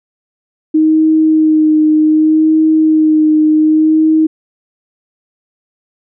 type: tone with vibrato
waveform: sine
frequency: 311.8 Hz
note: D#4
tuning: 4 cents sharp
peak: -6 dBFS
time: 0.74-4.27 s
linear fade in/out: 10 ms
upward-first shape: sine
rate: 0.66 Hz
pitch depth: 19 cents each way
effects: none